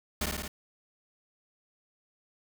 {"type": "noise with echo", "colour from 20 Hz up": "pink", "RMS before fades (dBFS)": -30, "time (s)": [0.21, 0.26], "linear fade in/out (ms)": 5, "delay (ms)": 55, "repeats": 4, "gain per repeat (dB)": -2, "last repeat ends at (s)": 0.48, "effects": []}